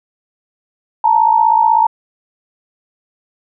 sine tone pair together, 876.2 / 932.3 Hz, A5 / A#5, -7 / 0 cents, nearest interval minor second, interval 107 cents, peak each -11 / -11 dBFS, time 1.04-1.87 s, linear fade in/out 5 ms, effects none

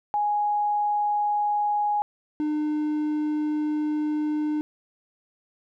sine / triangle tone pair in turn, 830.6 / 302.3 Hz, G#5 / D#4, 0 / -50 cents, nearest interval octave + perfect fourth, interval 1750 cents, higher first, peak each -21 dBFS, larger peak neither, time 0.14-2.02 / 2.4-4.61 s, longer second, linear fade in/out 0 ms, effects none

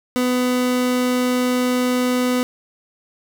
30% pulse tone, 250 Hz, B3, 21 cents sharp, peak -14 dBFS, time 0.16-2.43 s, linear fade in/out 0 ms, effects none

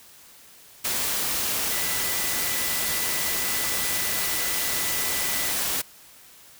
sine tone in noise, 1988 Hz, B6, 11 cents sharp, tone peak -35 dBFS, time 1.71-5.52 s, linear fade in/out 10 ms, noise white, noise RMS -26 dBFS, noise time 0.84-5.82 s, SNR -12 dB, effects white hiss -50 dBFS RMS until 6.59 s

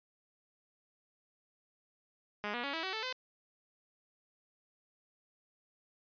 5% pulse tone with pitch steps, 207.5 / 241.1 / 280.2 / 325.6 / 378.4 / 439.7 / 510.9 Hz, G#3 / B3 / C#4 / E4 / F#4 / A4 / C5, -1 / -41 / +19 / -21 / +39 / -1 / -41 cents, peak -24 dBFS, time 2.44-3.126 s, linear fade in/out 0 ms, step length 98 ms, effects resampled to 11025 Hz

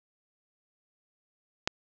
click, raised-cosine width 0.2 ms, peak -8 dBFS, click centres 1.675 s, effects low-pass 7000 Hz 12 dB/octave

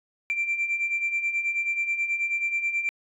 sine beating tone pair, 2349 / 2358.3 Hz, D7 / D7, 0 / +7 cents, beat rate 9.3 Hz, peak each -30 / -24 dBFS, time 0.3-2.89 s, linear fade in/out 0 ms, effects tanh soft clip ceiling -19 dBFS

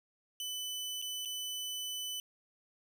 sawtooth tone with dropouts, 3000 Hz, F#7, 23 cents sharp, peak -34 dBFS, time 0.4-2.2 s, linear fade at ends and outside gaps 1 ms, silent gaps 1.017-1.023 / 1.251-1.256 s, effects none

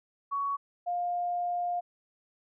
sine tone pair in turn, 1120 / 705.6 Hz, C#6 / F5, +18 / +18 cents, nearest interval minor sixth, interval 800 cents, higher first, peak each -28 dBFS, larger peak neither, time 0.31-0.57 / 0.86-1.81 s, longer second, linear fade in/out 20 ms, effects none

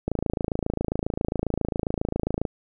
click train, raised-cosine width 2 ms, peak -11 dBFS, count 66, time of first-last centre 0.08-2.452 s, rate 27.4 Hz, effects none

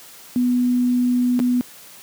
sine tone with dropouts, 246.9 Hz, B3, in tune, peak -15 dBFS, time 0.36-1.61 s, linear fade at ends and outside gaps 0 ms, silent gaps 1.392-1.4 s, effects white hiss -43 dBFS RMS until 2.02 s + high-pass 100 Hz 12 dB/octave

